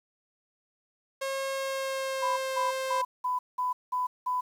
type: tone with pitch glide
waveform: sawtooth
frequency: 540 to 527.1 Hz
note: C#5 to C5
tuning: -45 to +13 cents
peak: -26 dBFS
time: 1.21-3.02 s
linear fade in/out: 10 ms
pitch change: -42 cents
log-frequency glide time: 1.55-2.61 s
type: tone bursts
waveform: sine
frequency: 1000 Hz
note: B5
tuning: 21 cents sharp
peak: -26 dBFS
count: 7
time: 2.22-4.41 s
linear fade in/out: 10 ms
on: 150 ms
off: 190 ms
effects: low-pass 11000 Hz 12 dB/octave + 9-bit